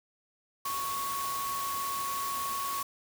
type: tone in noise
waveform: sine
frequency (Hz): 1108.7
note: C#6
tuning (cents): 0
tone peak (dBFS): -32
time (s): 0.65-2.83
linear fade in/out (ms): 5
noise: white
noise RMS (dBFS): -38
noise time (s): 0.65-2.83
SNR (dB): +3
effects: none